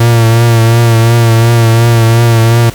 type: tone with vibrato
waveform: 45% pulse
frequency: 115.6 Hz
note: A#2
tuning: 14 cents flat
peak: -4 dBFS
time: 0-2.7 s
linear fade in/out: 5 ms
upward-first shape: triangle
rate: 2.8 Hz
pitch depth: 41 cents each way
effects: added 50 Hz sine -36 dBFS peak until 2.74 s + pink hiss -29 dBFS RMS until 2.74 s